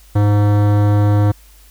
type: tone with hard clipping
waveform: sine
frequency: 103.3 Hz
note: G#2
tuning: 9 cents flat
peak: -12 dBFS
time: 0.15-1.32 s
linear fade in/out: 10 ms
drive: 18 dB
effects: added 50 Hz sine -43 dBFS peak until 1.7 s + white hiss -49 dBFS RMS until 1.7 s